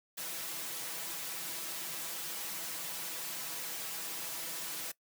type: noise with comb filter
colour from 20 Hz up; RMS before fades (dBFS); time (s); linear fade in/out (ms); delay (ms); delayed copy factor
white; -40; 0.17-4.92; 10; 6.1; +0.85
effects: noise-tail reverb RT60 0.1 s tail -20 dB re dry + high-pass 150 Hz 12 dB/octave